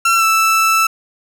30% pulse tone with pitch glide, 1353 to 1321.3 Hz, E6 to E6, +45 to +4 cents, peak -8 dBFS, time 0.05-0.87 s, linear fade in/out 5 ms, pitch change -41 cents, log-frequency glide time 0.17-0.24 s, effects none

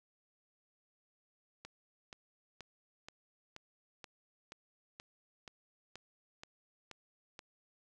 click train, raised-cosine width 0.2 ms, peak -30 dBFS, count 13, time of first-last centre 1.65-7.392 s, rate 2.09 Hz, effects none

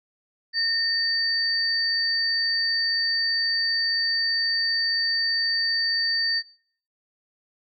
sine tone pair together, 1826 / 4601 Hz, A#6 / D8, -36 / -36 cents, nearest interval octave + major third, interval 1600 cents, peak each -26 / -22 dBFS, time 0.53-6.43 s, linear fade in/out 50 ms, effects noise-tail reverb RT60 0.6 s tail -22 dB re dry

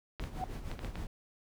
clicks, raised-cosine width 0.3 ms, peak -27 dBFS, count 6, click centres 0.197 / 0.239 / 0.715 / 0.792 / 0.847 / 0.956 s
brown noise with tremolo, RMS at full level -38 dBFS, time 0.2-1.07 s, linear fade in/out 2 ms, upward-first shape sine, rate 6.5 Hz, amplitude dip 60%
sine tone with exponential growth, 745 Hz, F#5, 12 cents sharp, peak -29 dBFS, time 0.32-0.44 s, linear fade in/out 1 ms, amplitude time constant 25 ms
effects none

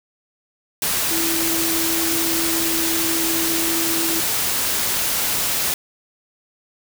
sine tone in noise, 329.6 Hz, E4, in tune, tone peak -24 dBFS, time 1.11-4.2 s, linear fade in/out 2 ms, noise white, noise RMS -21 dBFS, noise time 0.82-5.74 s, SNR -6 dB, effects none

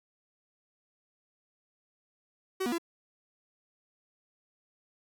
45% pulse tone with pitch steps, 378.4 / 241.1 / 337.9 Hz, F#4 / B3 / E4, +39 / -41 / +43 cents, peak -29 dBFS, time 2.6-2.783 s, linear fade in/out 10 ms, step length 61 ms, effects none

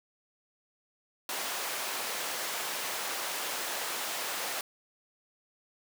pink high-pass noise, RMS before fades -35 dBFS, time 1.29-4.61 s, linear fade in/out 2 ms, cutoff 620 Hz, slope 12 dB/octave, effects none

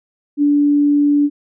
sine tone, 290 Hz, D4, 22 cents flat, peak -10 dBFS, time 0.37-1.3 s, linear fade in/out 50 ms, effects none

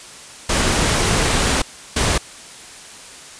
pink noise bursts at uneven times, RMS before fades -17 dBFS, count 2, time 0.49-1.62 / 1.96-2.18 s, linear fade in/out 5 ms, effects white hiss -38 dBFS RMS until 3.39 s + resampled to 22050 Hz

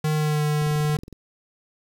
square tone with pitch glide, 153.6 to 150.01 Hz, D#3 to D3, -22 to +37 cents, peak -21 dBFS, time 0.04-0.97 s, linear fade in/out 5 ms, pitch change -41 cents, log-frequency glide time 0.14-0.42 s
click train, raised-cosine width 3 ms, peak -27 dBFS, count 12, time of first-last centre 0.62-1.127 s, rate 21.7 Hz
effects 8-bit

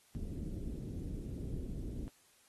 pink low-pass noise, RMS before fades -41 dBFS, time 0.15-2.08 s, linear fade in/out 0 ms, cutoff 350 Hz, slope 24 dB/octave, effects white hiss -67 dBFS RMS until 2.48 s + AAC 32 kbps

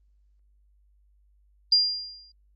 sine tone with exponential decay, 4800 Hz, D8, 37 cents sharp, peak -14 dBFS, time 1.72-2.32 s, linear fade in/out 5 ms, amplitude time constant 130 ms, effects added 50 Hz sine -59 dBFS peak until 2.55 s + Opus 32 kbps

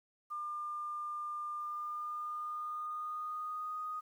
sine tone with pitch glide, 1200 to 1242.3 Hz, D6 to D#6, +37 to -3 cents, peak -37 dBFS, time 0.3-4.01 s, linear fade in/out 20 ms, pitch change +60 cents, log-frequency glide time 1.6-3.76 s, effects 11-bit

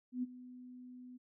sine tone with ADSR envelope, 250 Hz, B3, 21 cents sharp, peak -32 dBFS, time 0.12-1.18 s, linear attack 110 ms, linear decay 25 ms, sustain -17 dB, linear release 19 ms, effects none

